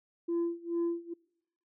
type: tone with tremolo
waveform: sine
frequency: 340 Hz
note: F4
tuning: 46 cents flat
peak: -25 dBFS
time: 0.28-1.14 s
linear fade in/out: 10 ms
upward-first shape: sine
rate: 2.3 Hz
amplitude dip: 95%
effects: noise-tail reverb RT60 0.9 s tail -25 dB re dry + tanh soft clip ceiling -26 dBFS